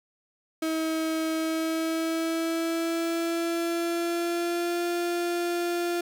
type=tone with pitch glide; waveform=35% pulse; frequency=320 to 347 Hz; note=D#4 to F4; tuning=+49 to -11 cents; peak=-24 dBFS; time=0.62-6.01 s; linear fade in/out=5 ms; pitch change=+140 cents; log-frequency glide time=1.34-4.84 s; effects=none